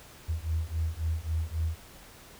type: beating tone pair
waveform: sine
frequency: 78.8 / 82.5 Hz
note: D#2 / E2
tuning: +23 / +2 cents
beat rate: 3.7 Hz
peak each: -31 dBFS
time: 0.28-1.76 s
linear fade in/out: 20 ms
effects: pink hiss -51 dBFS RMS until 2.39 s